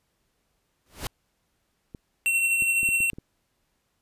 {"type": "noise with exponential growth", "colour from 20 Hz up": "pink", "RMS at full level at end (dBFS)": -28, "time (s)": [0.86, 1.07], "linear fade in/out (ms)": 2, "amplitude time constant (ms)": 44}
{"type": "clicks", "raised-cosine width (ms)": 3, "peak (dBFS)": -26, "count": 7, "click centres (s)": [1.948, 2.623, 2.831, 2.889, 3.005, 3.133, 3.185]}
{"type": "tone with tremolo", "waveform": "square", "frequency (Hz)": 2718, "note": "F7", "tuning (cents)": -48, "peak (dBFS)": -20, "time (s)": [2.26, 3.1], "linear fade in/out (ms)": 0, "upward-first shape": "sine", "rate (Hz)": 12, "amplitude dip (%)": 35}
{"effects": ["pink hiss -73 dBFS RMS until 4.01 s", "resampled to 32000 Hz"]}